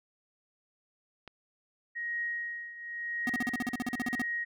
click, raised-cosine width 0.3 ms, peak -29 dBFS, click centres 1.277 s
sine tone with tremolo, 1884 Hz, A#6, 18 cents sharp, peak -30 dBFS, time 1.95-4.45 s, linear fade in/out 20 ms, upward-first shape triangle, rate 0.94 Hz, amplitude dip 80%
square tone bursts, 246.8 Hz, B3, 1 cent flat, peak -30 dBFS, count 15, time 3.27-4.219 s, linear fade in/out 2 ms, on 25 ms, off 41 ms
effects none

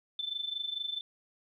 sine tone with amplitude modulation, 3530 Hz, A7, 5 cents sharp, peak -30 dBFS, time 0.19-1.01 s, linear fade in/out 2 ms, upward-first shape sine, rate 24.5 Hz, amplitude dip 80%, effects 12-bit

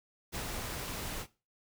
pink noise with ADSR envelope, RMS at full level -37 dBFS, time 0.32-1.27 s, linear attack 32 ms, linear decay 67 ms, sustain -2 dB, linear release 72 ms, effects noise-tail reverb RT60 0.3 s tail -18 dB re dry

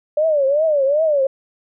sine tone with vibrato, 587.3 Hz, D5, in tune, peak -13 dBFS, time 0.17-1.27 s, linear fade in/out 5 ms, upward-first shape triangle, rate 2.6 Hz, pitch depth 190 cents each way, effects none

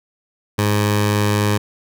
15% pulse tone with notch filter, 103.83 Hz, G#2, in tune, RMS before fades -17 dBFS, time 0.58-1.58 s, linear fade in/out 10 ms, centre 260 Hz, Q 1.7, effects none

